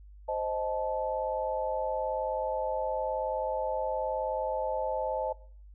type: chord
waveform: sine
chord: A diminished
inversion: first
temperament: equal with one note detuned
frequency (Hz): 523.3 / 622.3 / 870.9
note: C5 / Eb5 / A5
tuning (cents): 0 / 0 / -18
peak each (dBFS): -33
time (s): 0.28-5.33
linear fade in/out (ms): 10
effects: noise-tail reverb RT60 0.5 s tail -20 dB re dry + added 50 Hz sine -48 dBFS peak until 5.74 s